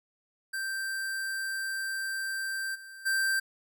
square tone with level steps, 1568 Hz, G6, in tune, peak -32 / -45 / -26 dBFS, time 0.53-3.4 s, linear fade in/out 10 ms, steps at 2.74 / 3.05 s, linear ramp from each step 20 ms, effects none

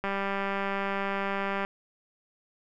click train, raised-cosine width 0.5 ms, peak -16 dBFS, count 318, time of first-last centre 0.04-1.649 s, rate 197 Hz, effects none

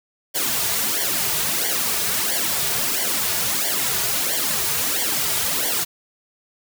white noise with flanger, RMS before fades -22 dBFS, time 0.34-5.85 s, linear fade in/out 20 ms, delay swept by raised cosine 0.77 to 3.87 ms, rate 1.5 Hz, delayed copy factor -0.9, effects none

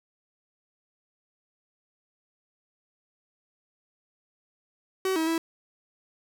45% pulse tone with pitch steps, 378.9 / 321.2 / 328.1 Hz, F#4 / E4 / E4, +41 / -45 / -8 cents, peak -24 dBFS, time 5.05-5.38 s, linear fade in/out 2 ms, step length 110 ms, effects none

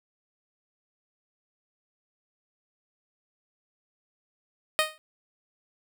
10% pulse tone with exponential decay, 621 Hz, D#5, 3 cents flat, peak -9 dBFS, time 4.79-4.98 s, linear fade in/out 0 ms, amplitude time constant 40 ms, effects none

